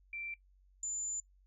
sine tone pair in turn, 2349 / 7078 Hz, D7 / A8, 0 / +9 cents, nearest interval octave + perfect fifth, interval 1909 cents, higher second, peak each -40 / -36 dBFS, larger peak second, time 0.13-0.34 / 0.83-1.2 s, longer second, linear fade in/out 2 ms, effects noise-tail reverb RT60 0.1 s tail -19 dB re dry + added 47 Hz sine -63 dBFS peak until 1.46 s

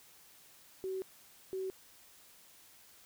sine tone bursts at uneven times, 378.8 Hz, F#4, 41 cents sharp, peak -35 dBFS, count 2, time 0.84-1.02 / 1.53-1.7 s, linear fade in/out 0 ms, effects white hiss -60 dBFS RMS until 3.05 s

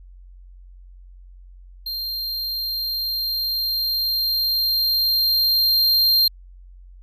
square tone with level ramp, 4186 Hz, C8, in tune, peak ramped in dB -26 to -14 dBFS, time 1.86-6.28 s, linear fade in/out 5 ms, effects added 45 Hz sine -41 dBFS peak until 7.02 s

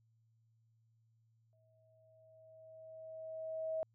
sine tone with exponential growth, 640 Hz, D#5, 49 cents sharp, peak -34 dBFS, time 1.53-3.83 s, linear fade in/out 0 ms, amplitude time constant 500 ms, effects added 113 Hz sine -70 dBFS peak until 3.94 s

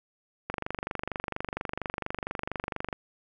click train, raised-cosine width 0.5 ms, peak -16 dBFS, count 60, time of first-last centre 0.5-2.928 s, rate 24.3 Hz, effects none

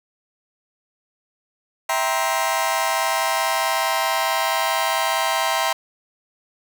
sawtooth chord, C dominant seventh, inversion first, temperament just, 654.1 / 784.9 / 941.9 / 1046.5 Hz, E5 / G5 / Bb5 / C6, -14 / +2 / +18 / 0 cents, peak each -21 dBFS, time 1.89-5.73 s, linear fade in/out 5 ms, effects none

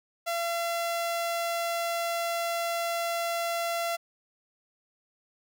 sawtooth tone, 680 Hz, F5, 46 cents flat, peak -24 dBFS, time 0.26-3.97 s, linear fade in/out 20 ms, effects none

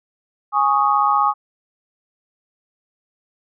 sine chord, Ab suspended fourth, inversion none, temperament equal, 830.6 / 1108.7 / 1244.5 Hz, Ab5 / Db6 / Eb6, 0 / 0 / 0 cents, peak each -18 dBFS, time 0.52-1.34 s, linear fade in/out 50 ms, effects none

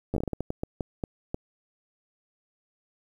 slowing click train, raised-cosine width 2 ms, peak -16 dBFS, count 14, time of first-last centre 0.14-1.344 s, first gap 10 ms, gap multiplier 1.33, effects 9-bit

